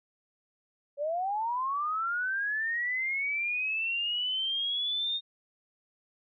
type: linear sweep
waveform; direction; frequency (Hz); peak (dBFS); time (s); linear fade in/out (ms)
sine; up; 554.4 to 3693; -28; 0.97-5.21; 50
effects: none